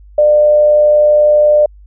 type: tone with amplitude modulation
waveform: sine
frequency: 598 Hz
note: D5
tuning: 31 cents sharp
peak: -4 dBFS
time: 0.18-1.66 s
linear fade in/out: 5 ms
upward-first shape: sine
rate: 120 Hz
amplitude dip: 25%
effects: added 50 Hz sine -36 dBFS peak until 1.86 s